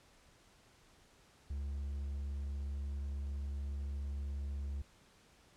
triangle tone with hard clipping, 70.2 Hz, C#2, 22 cents sharp, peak -38 dBFS, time 1.5-4.82 s, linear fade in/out 5 ms, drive 6 dB, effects pink hiss -65 dBFS RMS until 5.56 s + low-pass 9000 Hz 12 dB/octave

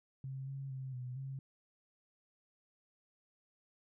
sine tone with pitch steps, 133.7 / 136.5 / 132 / 125.4 / 134.7 Hz, C3 / C#3 / C3 / B2 / C#3, +38 / -26 / +16 / +27 / -49 cents, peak -40 dBFS, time 0.24-1.39 s, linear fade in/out 2 ms, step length 230 ms, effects none

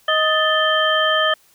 harmonic tone with a mistuned harmonic, 626 Hz, D#5, 10 cents sharp, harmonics 1 / 2 / 3 / 5, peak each -20 / -20 / -20 / -20 dBFS, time 0.08-1.34 s, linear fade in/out 5 ms, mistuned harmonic 3, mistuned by -110 cents, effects white hiss -55 dBFS RMS until 1.54 s

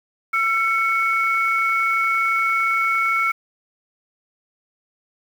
sine tone pair together, 1345.6 / 2217 Hz, E6 / C#7, +35 / 0 cents, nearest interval major sixth, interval 865 cents, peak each -19 dBFS, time 0.33-3.32 s, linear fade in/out 10 ms, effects tanh soft clip ceiling -9 dBFS + 7-bit

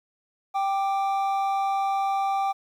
triangle tone pair together, 784 / 1181.6 Hz, G5 / D6, 0 / +10 cents, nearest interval perfect fifth, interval 710 cents, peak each -21 / -29 dBFS, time 0.54-2.53 s, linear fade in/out 20 ms, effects 10-bit

